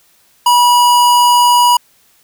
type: tone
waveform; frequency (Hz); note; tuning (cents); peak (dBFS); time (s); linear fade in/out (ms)
square; 971; B5; -30; -7; 0.46-1.77; 5
effects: white hiss -52 dBFS RMS until 2.23 s